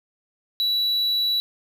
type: tone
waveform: triangle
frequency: 3931 Hz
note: B7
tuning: 9 cents flat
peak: -18 dBFS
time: 0.6-1.4 s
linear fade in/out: 0 ms
effects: none